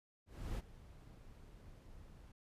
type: noise with ADSR envelope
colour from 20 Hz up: brown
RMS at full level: -40 dBFS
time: 0.26-2.32 s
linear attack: 320 ms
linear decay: 31 ms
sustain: -17 dB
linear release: 6 ms
effects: resampled to 32000 Hz